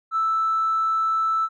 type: tone with tanh clipping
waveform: triangle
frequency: 1318 Hz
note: E6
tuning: 1 cent flat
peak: -19 dBFS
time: 0.11-1.49 s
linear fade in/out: 50 ms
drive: 4 dB
effects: none